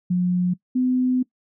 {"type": "tone pair in turn", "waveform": "sine", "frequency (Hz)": [179.4, 253.7], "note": ["F3", "B3"], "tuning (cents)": [47, 47], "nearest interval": "tritone", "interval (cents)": 600, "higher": "second", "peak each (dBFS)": -17, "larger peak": "neither", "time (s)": [[0.1, 0.54], [0.75, 1.23]], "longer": "second", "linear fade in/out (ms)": 10, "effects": ["noise-tail reverb RT60 0.1 s tail -20 dB re dry"]}